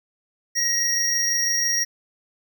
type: tone pair together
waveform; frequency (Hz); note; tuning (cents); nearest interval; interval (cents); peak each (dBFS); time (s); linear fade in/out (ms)
square; 1886 / 5632; A#6 / F8; +20 / +14; octave + perfect fifth; 1894; -27 / -21; 0.55-1.85; 20
effects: none